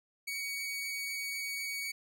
sawtooth tone, 2248 Hz, C#7, 24 cents sharp, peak -32 dBFS, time 0.27-1.92 s, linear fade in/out 10 ms, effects none

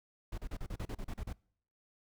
brown noise bursts, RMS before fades -39 dBFS, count 11, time 0.32-1.329 s, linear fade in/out 5 ms, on 59 ms, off 36 ms, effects noise-tail reverb RT60 0.6 s tail -25 dB re dry

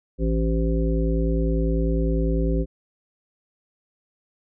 harmonic tone with a mistuned harmonic, 55 Hz, A1, in tune, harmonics 1 / 3 / 5 / 7 / 9, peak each -21 / -26 / -28 / -29 / -31 dBFS, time 0.18-2.66 s, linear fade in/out 50 ms, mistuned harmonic 9, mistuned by +63 cents, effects none

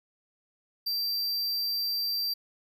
square tone, 4699 Hz, D8, in tune, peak -28 dBFS, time 0.86-2.34 s, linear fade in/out 10 ms, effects none

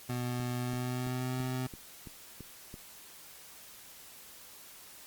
25% pulse tone with pitch glide, 123.4 to 128.27 Hz, B2 to C3, -1 to -34 cents, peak -29 dBFS, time 0.09-1.67 s, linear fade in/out 5 ms, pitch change +67 cents, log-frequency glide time 0.57-1.41 s
click train, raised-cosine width 3 ms, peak -32 dBFS, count 8, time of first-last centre 0.4-2.741 s, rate 2.99 Hz
effects white hiss -52 dBFS RMS until 5.06 s + Opus 48 kbps

